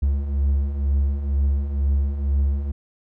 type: beating tone pair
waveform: triangle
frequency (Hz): 68.2 / 70.3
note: C#2 / C#2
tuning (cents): -28 / +25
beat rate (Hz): 2.1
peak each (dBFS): -24 / -17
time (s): 0.02-2.72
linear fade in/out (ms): 10
effects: none